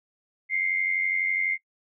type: tone pair together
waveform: sine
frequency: 2093 / 2185 Hz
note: C7 / C#7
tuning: 0 / -26 cents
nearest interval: minor second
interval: 74 cents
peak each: -24 / -30 dBFS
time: 0.49-1.58 s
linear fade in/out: 50 ms
effects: noise-tail reverb RT60 0.1 s tail -22 dB re dry